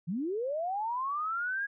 sine linear sweep, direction up, 150.6 to 1661.2 Hz, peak -30 dBFS, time 0.07-1.67 s, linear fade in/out 20 ms, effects none

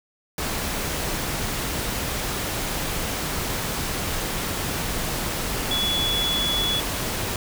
sine tone in noise, 3400 Hz, G#7, 40 cents sharp, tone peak -22 dBFS, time 5.71-6.8 s, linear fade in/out 2 ms, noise pink, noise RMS -27 dBFS, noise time 0.38-7.36 s, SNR +2 dB, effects none

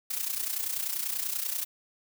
blue noise with amplitude modulation, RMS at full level -29 dBFS, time 0.1-1.65 s, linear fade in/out 10 ms, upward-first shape sine, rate 30.3 Hz, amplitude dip 70%, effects none

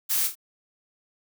blue noise with echo, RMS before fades -25 dBFS, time 0.09-0.28 s, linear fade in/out 20 ms, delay 25 ms, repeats 3, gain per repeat -6 dB, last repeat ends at 0.355 s, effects none

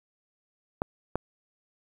clicks, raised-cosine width 1 ms, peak -13 / -13 dBFS, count 2, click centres 0.819 / 1.156 s, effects 8-bit

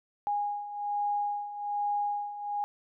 sine beating tone pair, 821 / 822.2 Hz, G#5 / G#5, -20 / -18 cents, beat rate 1.2 Hz, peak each -35 / -30 dBFS, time 0.27-2.64 s, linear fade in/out 0 ms, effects none

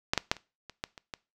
clicks, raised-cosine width 0.2 ms, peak -7 / -7 / -6 / -28 / -25 / -15 / -27 / -20 dBFS, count 8, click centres 0.135 / 0.177 / 0.315 / 0.367 / 0.697 / 0.839 / 0.978 / 1.138 s, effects noise-tail reverb RT60 0.3 s tail -22 dB re dry

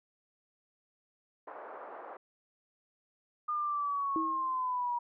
pink band-pass noise, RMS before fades -46 dBFS, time 1.47-2.17 s, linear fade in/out 5 ms, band 460 to 1300 Hz, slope 24 dB/octave
sine linear sweep, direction down, 1218 to 954 Hz, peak -30 dBFS, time 3.48-4.99 s, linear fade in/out 10 ms
sine tone with exponential decay, 322.4 Hz, E4, 38 cents flat, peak -29 dBFS, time 4.16-4.62 s, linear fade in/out 1 ms, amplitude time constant 98 ms
effects none

